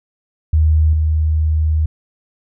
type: tone with level steps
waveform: sine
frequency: 78 Hz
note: D#2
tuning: 5 cents sharp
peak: -9 / -12 dBFS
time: 0.53-1.86 s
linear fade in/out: 5 ms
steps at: 0.93 s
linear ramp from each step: 2 ms
effects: none